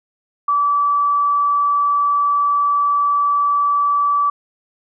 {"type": "tone", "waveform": "sine", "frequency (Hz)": 1154, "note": "D6", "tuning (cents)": -31, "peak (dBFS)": -13, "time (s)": [0.48, 4.3], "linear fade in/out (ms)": 5, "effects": []}